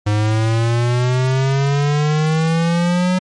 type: exponential sweep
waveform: square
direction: up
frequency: 103.83 to 185 Hz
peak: -14 dBFS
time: 0.06-3.19 s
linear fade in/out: 10 ms
effects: low-pass 7000 Hz 12 dB/octave + MP3 48 kbps